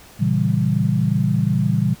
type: chord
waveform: sine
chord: A# diminished seventh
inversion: none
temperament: equal with one note detuned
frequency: 116.54 / 139.07 / 164.81 / 196 Hz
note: A#2 / C#3 / E3 / G3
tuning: 0 / +6 / 0 / 0 cents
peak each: -21 dBFS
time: 0.19-1.95 s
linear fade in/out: 20 ms
effects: pink hiss -45 dBFS RMS until 2 s